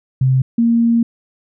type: tone pair in turn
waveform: sine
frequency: 130.81 / 232.5 Hz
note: C3 / A#3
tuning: 0 / -4 cents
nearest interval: minor seventh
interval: 996 cents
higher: second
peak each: -10 dBFS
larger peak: neither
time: 0.21-0.42 / 0.58-1.03 s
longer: second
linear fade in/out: 5 ms
effects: none

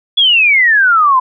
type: exponential sweep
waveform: sine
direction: down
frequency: 3440 to 996 Hz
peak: -6 dBFS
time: 0.17-1.2 s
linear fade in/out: 10 ms
effects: none

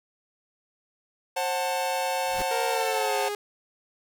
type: chord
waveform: 45% pulse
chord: F# diminished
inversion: second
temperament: just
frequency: 532.8 / 740 / 888 Hz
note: C5 / F#5 / A5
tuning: +31 / 0 / +16 cents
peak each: -30 dBFS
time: 1.36-3.29 s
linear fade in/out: 10 ms
type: noise with exponential growth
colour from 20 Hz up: pink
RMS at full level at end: -32 dBFS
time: 2.2-2.42 s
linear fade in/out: 1 ms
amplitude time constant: 47 ms
type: tone with pitch glide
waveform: sawtooth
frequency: 466.2 to 412.9 Hz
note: A#4 to G#4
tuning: 0 to -10 cents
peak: -25 dBFS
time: 2.51-3.35 s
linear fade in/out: 2 ms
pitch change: -210 cents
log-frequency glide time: 2.69-3.19 s
effects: none

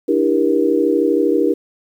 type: chord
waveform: sine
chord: E half-diminished seventh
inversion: third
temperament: just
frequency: 296.7 / 329.6 / 395.6 / 474.7 Hz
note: D4 / E4 / G4 / Bb4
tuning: +18 / 0 / +16 / +31 cents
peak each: -18 dBFS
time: 0.08-1.54 s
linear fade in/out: 10 ms
effects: 8-bit

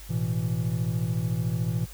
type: chord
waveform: triangle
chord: A suspended second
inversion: none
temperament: just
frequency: 110 / 123.75 / 165 Hz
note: A2 / B2 / E3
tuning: 0 / +4 / +2 cents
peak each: -27 dBFS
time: 0.09-1.86 s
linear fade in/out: 20 ms
effects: added 50 Hz sine -42 dBFS peak until 1.93 s + white hiss -48 dBFS RMS until 1.93 s

